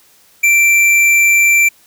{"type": "tone with tanh clipping", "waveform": "sine", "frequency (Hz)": 2349, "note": "D7", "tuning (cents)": 0, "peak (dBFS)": -9, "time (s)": [0.43, 1.69], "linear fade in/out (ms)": 10, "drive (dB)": 14, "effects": ["white hiss -49 dBFS RMS until 1.86 s"]}